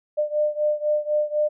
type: beating tone pair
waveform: sine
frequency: 599 / 603 Hz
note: D5 / D5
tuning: +34 / +46 cents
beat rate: 4 Hz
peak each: -22 / -24 dBFS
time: 0.17-1.49 s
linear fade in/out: 20 ms
effects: none

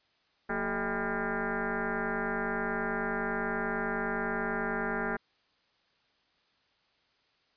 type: tone with frequency modulation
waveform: sine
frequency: 587.3 Hz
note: D5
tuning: in tune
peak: -29 dBFS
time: 0.49-5.17 s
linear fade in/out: 10 ms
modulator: 204 Hz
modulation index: 5.8
effects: white hiss -70 dBFS RMS until 7.56 s + resampled to 11025 Hz

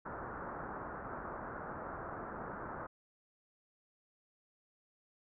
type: low-pass noise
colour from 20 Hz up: white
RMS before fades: -44 dBFS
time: 0.05-2.87 s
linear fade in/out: 10 ms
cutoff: 1500 Hz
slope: 48 dB/octave
effects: none

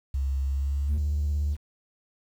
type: tone with pitch glide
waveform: sine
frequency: 67.9 to 70.66 Hz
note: C#2 to C#2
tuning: -35 to +34 cents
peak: -23 dBFS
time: 0.14-0.98 s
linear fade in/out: 5 ms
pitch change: +69 cents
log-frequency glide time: 0.44-0.82 s
type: tone with vibrato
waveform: triangle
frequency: 73.42 Hz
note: D2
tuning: in tune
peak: -20 dBFS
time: 0.88-1.57 s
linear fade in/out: 50 ms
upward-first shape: square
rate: 17 Hz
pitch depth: 33 cents each way
effects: tanh soft clip ceiling -20 dBFS + 9-bit

